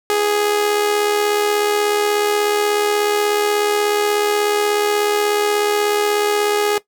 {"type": "tone with amplitude modulation", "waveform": "sawtooth", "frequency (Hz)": 415.3, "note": "G#4", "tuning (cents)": 0, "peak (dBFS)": -9, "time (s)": [0.1, 6.78], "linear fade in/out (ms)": 0, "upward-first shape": "sine", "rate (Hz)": 76.5, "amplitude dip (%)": 45, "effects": ["noise-tail reverb RT60 0.1 s tail -17 dB re dry"]}